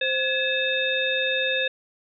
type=harmonic tone with a mistuned harmonic; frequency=523.3 Hz; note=C5; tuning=in tune; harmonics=1 / 3 / 5 / 7; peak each=-27 / -27 / -27 / -27 dBFS; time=0.01-1.68 s; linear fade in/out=5 ms; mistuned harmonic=3; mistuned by=+130 cents; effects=none